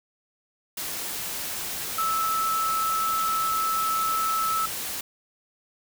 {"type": "tone in noise", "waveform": "sine", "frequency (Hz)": 1308, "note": "E6", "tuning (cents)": -14, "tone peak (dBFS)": -23, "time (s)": [1.98, 4.66], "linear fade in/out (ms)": 5, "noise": "white", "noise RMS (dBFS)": -32, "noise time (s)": [0.77, 5.01], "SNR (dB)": 6, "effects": []}